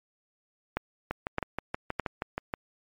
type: two click trains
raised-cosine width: 0.5 ms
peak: -15 / -12 dBFS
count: 10 / 3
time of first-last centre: 1.11-2.539 / 0.77-1.997 s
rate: 6.3 / 1.63 Hz
effects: MP3 64 kbps

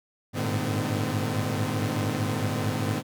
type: tone cluster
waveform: sawtooth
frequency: 100.9 / 105.6 / 114.1 / 150.9 / 255.9 Hz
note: G#2 / G#2 / A#2 / D3 / C4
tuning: -49 / +29 / -37 / +47 / -38 cents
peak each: -28 dBFS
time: 0.33-3.03 s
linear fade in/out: 50 ms
effects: none

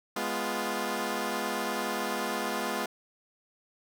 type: chord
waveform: 10% pulse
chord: F diminished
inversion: first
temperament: equal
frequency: 207.7 / 246.9 / 349.2 Hz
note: Ab3 / Cb4 / F4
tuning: 0 / 0 / 0 cents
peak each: -26 dBFS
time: 0.16-2.86 s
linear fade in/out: 5 ms
effects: none

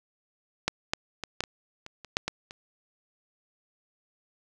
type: clicks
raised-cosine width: 0.2 ms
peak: -7 / -8 / -16 / -10 / -17 / -24 / -26 / -7 / -12 / -24 dBFS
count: 10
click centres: 0.68 / 0.935 / 1.237 / 1.406 / 1.438 / 1.864 / 2.047 / 2.169 / 2.28 / 2.509 s
effects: none

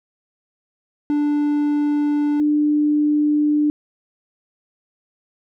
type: tone pair in turn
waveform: triangle / sine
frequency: 293.8 / 297.7 Hz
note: D4 / D4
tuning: +1 / +24 cents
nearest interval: unison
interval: 23 cents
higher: second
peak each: -14 dBFS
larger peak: neither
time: 1.1-2.4 / 2.4-3.7 s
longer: neither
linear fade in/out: 0 ms
effects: none

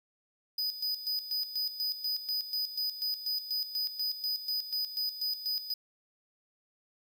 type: tone with tremolo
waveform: square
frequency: 4978 Hz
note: D#8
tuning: in tune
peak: -30 dBFS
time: 0.58-5.74 s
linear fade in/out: 5 ms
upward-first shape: square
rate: 4.1 Hz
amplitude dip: 70%
effects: 10-bit

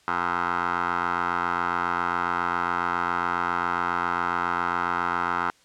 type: tone with band-pass filter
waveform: 15% pulse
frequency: 87.31 Hz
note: F2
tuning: in tune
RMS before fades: -26 dBFS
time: 0.08-5.5 s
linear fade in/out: 0 ms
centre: 1200 Hz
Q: 7.2
effects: white hiss -59 dBFS RMS until 5.64 s + low-pass 7000 Hz 12 dB/octave

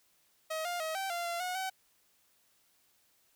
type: tone with pitch steps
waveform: sawtooth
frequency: 634 / 703 / 636 / 774 / 692 / 687 / 728 / 759 Hz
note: D#5 / F5 / D#5 / G5 / F5 / F5 / F#5 / F#5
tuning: +32 / +11 / +38 / -22 / -16 / -29 / -28 / +44 cents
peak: -30 dBFS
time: 0.5-1.7 s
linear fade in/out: 10 ms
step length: 150 ms
effects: white hiss -70 dBFS RMS until 3.35 s

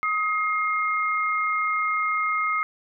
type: tone pair together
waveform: sine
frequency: 1262 / 2128 Hz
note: D#6 / C7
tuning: +24 / +29 cents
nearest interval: major sixth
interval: 905 cents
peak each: -23 / -26 dBFS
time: 0.03-2.63 s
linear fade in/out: 0 ms
effects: none

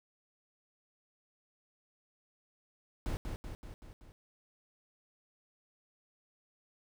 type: noise with echo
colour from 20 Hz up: brown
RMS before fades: -35 dBFS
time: 3.06-3.17 s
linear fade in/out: 0 ms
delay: 190 ms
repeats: 5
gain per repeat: -4 dB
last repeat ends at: 4.12 s
effects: none

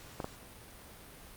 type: clicks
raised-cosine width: 1 ms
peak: -22 dBFS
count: 2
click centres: 0.202 / 0.244 s
effects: pink hiss -52 dBFS RMS until 1.36 s + Opus 48 kbps

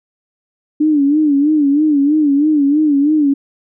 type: tone with vibrato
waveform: sine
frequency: 293.7 Hz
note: D4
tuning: in tune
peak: -9 dBFS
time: 0.8-3.34 s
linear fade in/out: 10 ms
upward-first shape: sine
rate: 3.1 Hz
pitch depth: 100 cents each way
effects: none

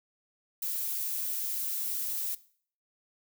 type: noise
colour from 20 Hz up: violet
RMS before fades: -33 dBFS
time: 0.62-2.35 s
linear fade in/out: 5 ms
effects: noise-tail reverb RT60 0.5 s tail -18 dB re dry

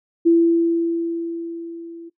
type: tone with level ramp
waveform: sine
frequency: 335.3 Hz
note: E4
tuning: 30 cents sharp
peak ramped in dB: -9 to -34 dBFS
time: 0.25-2.1 s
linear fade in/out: 20 ms
effects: noise-tail reverb RT60 0.1 s tail -18 dB re dry

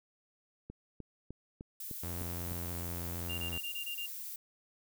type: click train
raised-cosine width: 3 ms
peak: -31 dBFS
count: 7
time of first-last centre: 0.7-2.518 s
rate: 3.3 Hz
type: noise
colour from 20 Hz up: violet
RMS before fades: -43 dBFS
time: 1.8-4.36 s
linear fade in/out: 2 ms
type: tone with pitch glide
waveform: sawtooth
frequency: 86.7 to 86 Hz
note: F2 to F2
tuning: -12 to -26 cents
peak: -35 dBFS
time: 2.03-3.58 s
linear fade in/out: 5 ms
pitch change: -14 cents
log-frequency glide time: 2.43-3.23 s
type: tone bursts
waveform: triangle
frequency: 2794 Hz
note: F7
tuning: in tune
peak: -36 dBFS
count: 7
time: 3.29-4.065 s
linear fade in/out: 10 ms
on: 91 ms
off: 23 ms
effects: none

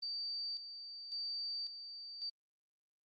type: tone with tremolo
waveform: sine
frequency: 4628 Hz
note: D8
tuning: 26 cents flat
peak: -38 dBFS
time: 0.02-2.3 s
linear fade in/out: 10 ms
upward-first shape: square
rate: 0.91 Hz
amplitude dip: 60%
effects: Opus 24 kbps

